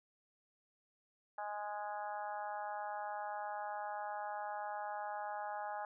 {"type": "harmonic tone", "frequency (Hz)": 207.7, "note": "G#3", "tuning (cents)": 0, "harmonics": [3, 4, 5, 6, 7, 8], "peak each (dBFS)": [-47, -41, -51, -51, -52, -53], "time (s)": [1.38, 5.85], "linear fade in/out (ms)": 2, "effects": []}